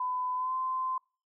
sine tone with pitch glide, 1005 to 1033.9 Hz, B5 to C6, +30 to -21 cents, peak -29 dBFS, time 0-0.98 s, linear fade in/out 5 ms, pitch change +49 cents, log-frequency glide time 0.35-0.54 s, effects noise-tail reverb RT60 0.4 s tail -26 dB re dry

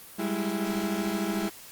35% pulse tone cluster, 194.8 / 208.2 / 329.9 Hz, G3 / G#3 / E4, -11 / +5 / +1 cents, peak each -30 dBFS, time 0.18-1.5 s, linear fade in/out 20 ms, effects white hiss -47 dBFS RMS until 1.71 s + Opus 32 kbps

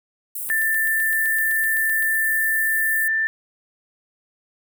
white high-pass noise, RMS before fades -29 dBFS, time 0.35-3.08 s, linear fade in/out 5 ms, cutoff 8700 Hz, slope 48 dB/octave
click train, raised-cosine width 0.2 ms, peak -23 dBFS, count 13, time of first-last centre 0.49-2.025 s, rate 7.82 Hz
sine tone, 1777 Hz, A6, 17 cents sharp, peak -18 dBFS, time 0.5-3.27 s, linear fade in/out 0 ms
effects none

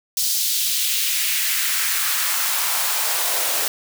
white noise with high-pass filter sweep, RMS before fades -21 dBFS, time 0.17-3.68 s, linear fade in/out 2 ms, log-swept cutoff 4700 to 480 Hz, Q 1.5, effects none

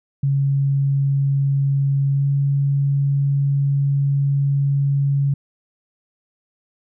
sine tone with pitch glide, 138.59 to 139.88 Hz, C#3 to C#3, 0 to +16 cents, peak -15 dBFS, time 0.23-5.34 s, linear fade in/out 5 ms, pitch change +16 cents, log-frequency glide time 2.12-2.26 s, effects none

